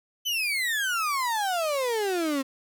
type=exponential sweep; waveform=35% pulse; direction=down; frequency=3075 to 262.1 Hz; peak=-23 dBFS; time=0.25-2.43 s; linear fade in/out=20 ms; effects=none